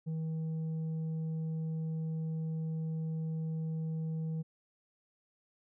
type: tone with tanh clipping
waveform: sine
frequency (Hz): 160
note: D#3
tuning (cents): +49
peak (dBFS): -34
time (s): 0.06-4.43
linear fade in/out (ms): 20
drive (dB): 4
effects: none